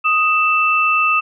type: tone pair together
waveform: sine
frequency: 1248 / 2656 Hz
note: D#6 / E7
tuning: +5 / +12 cents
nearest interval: octave + minor second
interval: 1307 cents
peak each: -15 dBFS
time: 0.04-1.21 s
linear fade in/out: 20 ms
effects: none